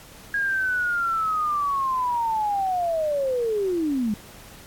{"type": "linear sweep", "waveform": "sine", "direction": "down", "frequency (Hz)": [1643, 200.8], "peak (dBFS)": -21, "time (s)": [0.34, 4.14], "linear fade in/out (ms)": 2, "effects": ["pink hiss -46 dBFS RMS until 4.66 s", "AAC 64 kbps"]}